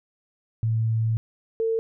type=tone pair in turn; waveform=sine; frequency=112.2 / 450.2 Hz; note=A2 / A4; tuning=+34 / +40 cents; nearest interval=2 octaves; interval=2406 cents; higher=second; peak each=-20 / -21 dBFS; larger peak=first; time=0.63-1.17 / 1.6-1.79 s; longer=first; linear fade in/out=0 ms; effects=none